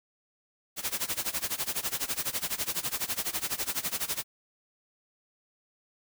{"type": "noise with tremolo", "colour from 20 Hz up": "white", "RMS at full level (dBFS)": -29, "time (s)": [0.76, 4.24], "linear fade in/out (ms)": 50, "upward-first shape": "sine", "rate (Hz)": 12, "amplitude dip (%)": 90, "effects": []}